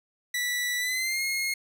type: tone with pitch glide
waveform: sawtooth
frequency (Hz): 1962 to 2152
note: B6 to C7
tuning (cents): -12 to +48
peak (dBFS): -23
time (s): 0.34-1.54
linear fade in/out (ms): 5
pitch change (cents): +160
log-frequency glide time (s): 0.78-1.23
effects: none